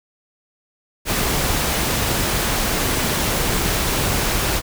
pink noise, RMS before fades -20 dBFS, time 1.05-4.62 s, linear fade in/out 50 ms, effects none

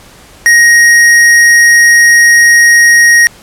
sine tone with hard clipping, 1877 Hz, A#6, 11 cents sharp, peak -3 dBFS, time 0.46-3.27 s, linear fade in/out 0 ms, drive 18 dB, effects pink hiss -37 dBFS RMS until 3.42 s + low-pass 12000 Hz 12 dB/octave

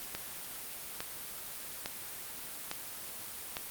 click train, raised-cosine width 0.2 ms, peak -18 dBFS, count 5, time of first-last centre 0.15-3.569 s, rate 1.17 Hz, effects white hiss -43 dBFS RMS until 3.7 s + Opus 32 kbps

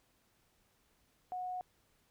sine tone, 731 Hz, F#5, 21 cents flat, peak -37 dBFS, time 1.32-1.61 s, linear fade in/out 0 ms, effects pink hiss -73 dBFS RMS until 2.1 s

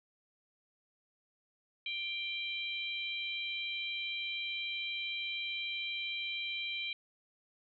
harmonic tone, 787 Hz, G5, 7 cents sharp, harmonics 3 / 4 / 5, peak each -38 / -40 / -43 dBFS, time 1.86-6.93 s, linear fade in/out 2 ms, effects none

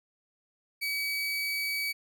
30% pulse tone, 2277 Hz, C#7, 46 cents sharp, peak -27 dBFS, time 0.81-1.93 s, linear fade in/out 20 ms, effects none

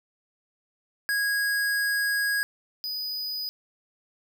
square tone pair in turn, 1650 / 4973 Hz, G#6 / D#8, -12 / -2 cents, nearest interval octave + perfect fifth, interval 1910 cents, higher second, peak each -24 / -30 dBFS, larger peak first, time 1.09-2.43 / 2.84-3.49 s, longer first, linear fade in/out 0 ms, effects none

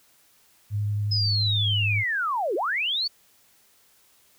sine tone with vibrato, 103.6 Hz, G#2, 4 cents flat, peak -23 dBFS, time 0.7-2.04 s, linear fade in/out 50 ms, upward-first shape sine, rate 11 Hz, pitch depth 11 cents each way
sine linear two-way sweep, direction down then up, 5140 to 329.6 to 4609 Hz, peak -23 dBFS, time 1.11-3.08 s, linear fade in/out 10 ms, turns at 2.55 s
effects white hiss -60 dBFS RMS until 4.38 s

